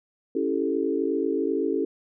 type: chord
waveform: sine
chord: A dominant seventh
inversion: first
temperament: equal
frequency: 277.2 / 329.6 / 392 / 440 Hz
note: C#4 / E4 / G4 / A4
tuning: 0 / 0 / 0 / 0 cents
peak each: -28 dBFS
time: 0.35-1.85 s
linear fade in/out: 5 ms
effects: none